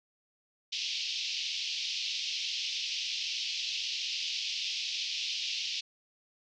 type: band-pass noise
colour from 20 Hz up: pink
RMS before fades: -35 dBFS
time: 0.72-5.81 s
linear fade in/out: 10 ms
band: 2600 to 5600 Hz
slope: 48 dB/octave
effects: none